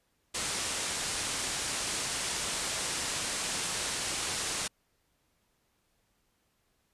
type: low-pass noise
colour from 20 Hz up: white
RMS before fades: -34 dBFS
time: 0.34-4.68 s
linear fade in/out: 10 ms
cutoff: 9600 Hz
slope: 48 dB/octave
effects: pink hiss -74 dBFS RMS until 6.93 s + resampled to 32000 Hz